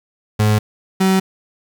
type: tone pair in turn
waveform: 35% pulse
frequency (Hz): 106.5 / 189.76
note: G#2 / F#3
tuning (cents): +44 / +44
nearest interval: minor seventh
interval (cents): 1000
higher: second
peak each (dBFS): -10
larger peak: neither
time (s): 0.39-0.59 / 1-1.2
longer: neither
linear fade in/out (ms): 10
effects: 8-bit